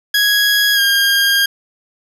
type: tone with pitch glide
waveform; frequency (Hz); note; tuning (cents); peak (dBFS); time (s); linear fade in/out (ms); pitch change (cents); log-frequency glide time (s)
20% pulse; 1661.2 to 1613; G#6 to G6; 0 to +49; -6; 0.14-1.46; 5; -51; 0.74-0.8
effects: none